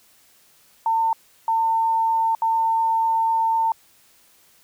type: tone bursts at uneven times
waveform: sine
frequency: 902 Hz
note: A5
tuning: 43 cents sharp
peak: -17 dBFS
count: 3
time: 0.86-1.13 / 1.48-2.35 / 2.42-3.72 s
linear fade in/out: 2 ms
effects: white hiss -56 dBFS RMS until 4.63 s